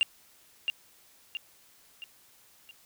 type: tone with echo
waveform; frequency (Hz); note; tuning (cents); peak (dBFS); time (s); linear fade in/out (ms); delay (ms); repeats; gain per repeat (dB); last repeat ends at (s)
sine; 2794; F7; 0; -17; 0.01-0.03; 0; 670; 4; -7; 2.71
effects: tanh soft clip ceiling -19 dBFS + white hiss -60 dBFS RMS until 2.85 s